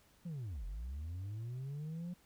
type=linear two-way sweep; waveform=sine; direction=down then up; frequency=180.1 to 42.77 to 180.1 Hz; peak=-37 dBFS; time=0.25-2.14 s; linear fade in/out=10 ms; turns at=0.65 s; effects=tanh soft clip ceiling -39 dBFS + pink hiss -68 dBFS RMS until 2.25 s

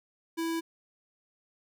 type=tone; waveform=square; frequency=329.6 Hz; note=E4; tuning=in tune; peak=-30 dBFS; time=0.37-0.61 s; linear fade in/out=20 ms; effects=none

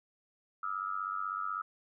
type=tone with amplitude modulation; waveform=sine; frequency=1290 Hz; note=E6; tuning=38 cents flat; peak=-29 dBFS; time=0.63-1.62 s; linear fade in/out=5 ms; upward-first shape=sine; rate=96.1 Hz; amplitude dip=100%; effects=none

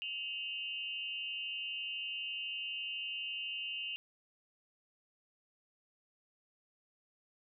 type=tone with amplitude modulation; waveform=sine; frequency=2794 Hz; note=F7; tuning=in tune; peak=-33 dBFS; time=0.02-3.96 s; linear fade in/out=0 ms; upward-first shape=sine; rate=232 Hz; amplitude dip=100%; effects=none

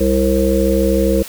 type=harmonic tone with a mistuned harmonic; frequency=66 Hz; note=C2; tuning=16 cents sharp; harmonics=1 / 3 / 5 / 7 / 8; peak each=-18 / -18 / -18 / -18 / -18 dBFS; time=0-1.23 s; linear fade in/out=10 ms; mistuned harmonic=8; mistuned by=+23 cents; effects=white hiss -33 dBFS RMS until 1.28 s

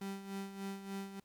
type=tone with tremolo; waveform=35% pulse; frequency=196 Hz; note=G3; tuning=in tune; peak=-37 dBFS; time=0.01-1.2 s; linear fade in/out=5 ms; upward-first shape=sine; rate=3.4 Hz; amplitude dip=65%; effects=pink hiss -75 dBFS RMS until 1.24 s

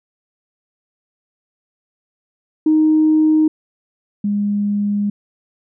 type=tone pair in turn; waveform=sine; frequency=311.1 / 204.7 Hz; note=D#4 / G#3; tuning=0 / -25 cents; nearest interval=perfect fifth; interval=725 cents; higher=first; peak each=-9 / -15 dBFS; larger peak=first; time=2.66-3.48 / 4.24-5.1 s; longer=second; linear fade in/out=5 ms; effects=tanh soft clip ceiling -5 dBFS

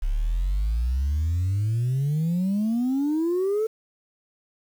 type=exponential sweep; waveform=sine; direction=up; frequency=33.35 to 449 Hz; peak=-19 dBFS; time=0.02-3.67 s; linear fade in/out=10 ms; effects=tanh soft clip ceiling -19 dBFS + 8-bit

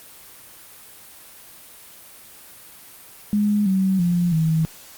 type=tone with pitch steps; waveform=sine; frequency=207.7 / 190.46 / 174.65 / 160.16 Hz; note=G#3 / G3 / F3 / E3; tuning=0 / -50 / 0 / -50 cents; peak=-16 dBFS; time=3.33-4.65 s; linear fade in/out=0 ms; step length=330 ms; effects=white hiss -44 dBFS RMS until 4.97 s + Opus 32 kbps

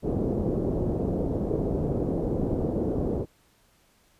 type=low-pass noise; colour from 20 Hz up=white; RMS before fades=-27 dBFS; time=0.02-3.26 s; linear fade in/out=50 ms; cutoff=470 Hz; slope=24 dB/octave; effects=pink hiss -63 dBFS RMS until 4.19 s + resampled to 32000 Hz

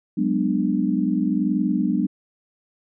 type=chord; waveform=sine; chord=G# half-diminished seventh; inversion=third; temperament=just; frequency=186.89 / 207.7 / 249.2 / 299 Hz; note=F#3 / G#3 / B3 / D4; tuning=+18 / 0 / +16 / +31 cents; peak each=-24 dBFS; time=0.17-2.07 s; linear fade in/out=10 ms; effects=none

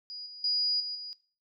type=tone with level steps; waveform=sine; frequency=4900 Hz; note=D#8; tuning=27 cents flat; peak=-39 / -44 / -26 / -34 / -39 dBFS; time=0.1-1.13 s; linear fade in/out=0 ms; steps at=0.26 / 0.44 / 0.8 / 0.95 s; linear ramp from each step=2 ms; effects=noise-tail reverb RT60 0.4 s tail -18 dB re dry

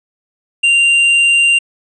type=tone with tanh clipping; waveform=sine; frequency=2779 Hz; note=F7; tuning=9 cents flat; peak=-9 dBFS; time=0.63-1.59 s; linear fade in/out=10 ms; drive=7 dB; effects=resampled to 22050 Hz

